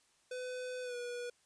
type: tone with pitch glide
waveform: square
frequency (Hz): 503 to 485.3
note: B4 to B4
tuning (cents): +32 to -30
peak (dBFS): -40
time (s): 0.31-1.3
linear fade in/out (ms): 5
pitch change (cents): -62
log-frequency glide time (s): 0.82-0.96
effects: white hiss -71 dBFS RMS until 1.45 s + resampled to 22050 Hz